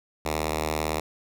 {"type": "tone with notch filter", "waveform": "5% pulse", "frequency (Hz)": 77.78, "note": "D#2", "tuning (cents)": 0, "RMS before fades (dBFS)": -28, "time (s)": [0.25, 1], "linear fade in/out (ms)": 5, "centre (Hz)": 190, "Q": 1.1, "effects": []}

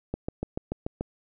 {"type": "click train", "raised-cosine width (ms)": 2, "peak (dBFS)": -16, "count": 7, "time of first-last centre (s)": [0.14, 1.01], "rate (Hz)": 6.9, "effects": []}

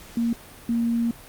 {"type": "tone pair in turn", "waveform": "sine", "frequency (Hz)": [233.1, 233.1], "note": ["A#3", "A#3"], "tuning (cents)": [0, 0], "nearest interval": "unison", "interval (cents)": 0, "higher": "neither", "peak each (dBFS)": -20, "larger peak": "neither", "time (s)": [[0.17, 0.33], [0.69, 1.11]], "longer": "second", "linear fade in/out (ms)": 2, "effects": ["pink hiss -45 dBFS RMS until 1.28 s", "Opus 48 kbps"]}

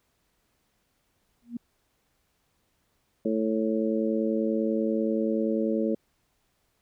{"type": "tone with exponential growth", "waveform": "sine", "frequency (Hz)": 237.1, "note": "A#3", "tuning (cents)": 30, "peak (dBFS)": -27, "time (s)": [1.42, 1.57], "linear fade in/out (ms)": 5, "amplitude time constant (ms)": 31}
{"type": "harmonic tone", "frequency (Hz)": 110.3, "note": "A2", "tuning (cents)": 5, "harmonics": [2, 3, 4, 5], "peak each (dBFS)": [-27, -29, -30, -31], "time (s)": [3.25, 5.95], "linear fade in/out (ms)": 5}
{"effects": ["pink hiss -72 dBFS RMS until 6.81 s"]}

